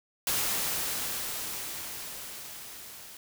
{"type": "noise with level ramp", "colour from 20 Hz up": "white", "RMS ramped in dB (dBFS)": [-28, -47], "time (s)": [0.27, 3.17], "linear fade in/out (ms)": 2, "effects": []}